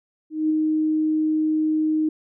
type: tone with ADSR envelope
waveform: sine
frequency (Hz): 311.1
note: D#4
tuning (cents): 0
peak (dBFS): -16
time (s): 0.3-2.09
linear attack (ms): 200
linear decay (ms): 8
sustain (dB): -2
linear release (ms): 5
effects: none